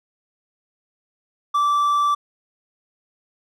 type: tone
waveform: triangle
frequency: 1165 Hz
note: D6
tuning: 14 cents flat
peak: -14 dBFS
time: 1.54-2.15 s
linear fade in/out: 10 ms
effects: none